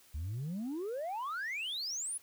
sine exponential sweep, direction up, 69.3 to 10690 Hz, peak -33 dBFS, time 0.14-2.18 s, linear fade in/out 10 ms, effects tanh soft clip ceiling -34 dBFS + white hiss -62 dBFS RMS until 2.22 s

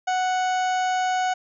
harmonic tone, 740 Hz, F#5, in tune, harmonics 1 / 2 / 3 / 4 / 5 / 6 / 7 / 8 / 9, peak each -21 / -30 / -37 / -37 / -44 / -45 / -46 / -50 / -39 dBFS, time 0.07-1.34 s, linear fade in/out 10 ms, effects none

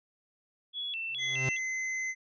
sine tone with vibrato, 3008 Hz, F#7, 28 cents sharp, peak -33 dBFS, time 0.73-1.59 s, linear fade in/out 50 ms, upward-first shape square, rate 2.4 Hz, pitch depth 200 cents each way
45% pulse tone with exponential growth, 130.81 Hz, C3, in tune, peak -27 dBFS, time 1.09-1.49 s, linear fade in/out 2 ms, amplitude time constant 86 ms
square tone, 2051 Hz, C7, 35 cents flat, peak -32 dBFS, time 1.18-2.15 s, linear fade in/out 50 ms
effects resampled to 16000 Hz

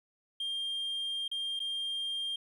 sine tone with dropouts, 3200 Hz, G7, 35 cents sharp, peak -30 dBFS, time 0.4-2.36 s, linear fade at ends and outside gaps 5 ms, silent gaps 1.28-1.314 / 1.593-1.601 s, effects tanh soft clip ceiling -31 dBFS + 11-bit

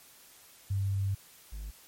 sine / triangle tone pair in turn, 98 / 51.91 Hz, G2 / G#1, 0 / 0 cents, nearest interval major seventh, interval 1100 cents, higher first, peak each -27 / -35 dBFS, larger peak first, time 0.7-1.15 / 1.52-1.71 s, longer first, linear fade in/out 10 ms, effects white hiss -56 dBFS RMS until 1.87 s + MP3 64 kbps

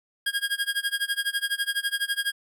25% pulse tone with tremolo, 1628 Hz, G#6, 35 cents flat, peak -18 dBFS, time 0.26-2.32 s, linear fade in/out 5 ms, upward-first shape sine, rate 12 Hz, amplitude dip 95%, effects none

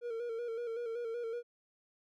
triangle tone with vibrato, 466.2 Hz, A#4, in tune, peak -34 dBFS, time 0.01-1.43 s, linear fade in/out 50 ms, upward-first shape square, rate 5.3 Hz, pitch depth 47 cents each way, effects none

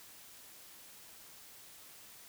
silence, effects white hiss -55 dBFS RMS until 2.28 s

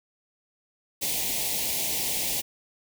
white band-stop noise, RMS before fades -28 dBFS, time 1.01-2.42 s, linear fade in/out 20 ms, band 920 to 2000 Hz, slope 48 dB/octave, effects none

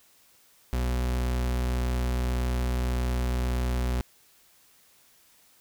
40% pulse tone, 61.74 Hz, B1, in tune, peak -24 dBFS, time 0.73-4.01 s, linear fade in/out 0 ms, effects white hiss -60 dBFS RMS until 5.6 s

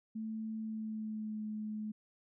sine tone with pitch glide, 220 to 214.1 Hz, A3 to A3, 0 to -47 cents, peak -37 dBFS, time 0.15-1.92 s, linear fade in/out 10 ms, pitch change -47 cents, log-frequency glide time 0.59-1.44 s, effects none

